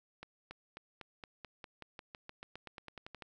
accelerating click train, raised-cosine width 0.3 ms, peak -30 dBFS, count 20, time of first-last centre 0.23-3.223 s, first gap 280 ms, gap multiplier 0.93, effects none

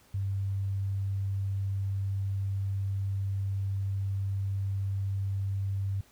sine tone, 98 Hz, G2, in tune, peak -28 dBFS, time 0.14-6.01 s, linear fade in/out 5 ms, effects pink hiss -61 dBFS RMS until 6.11 s

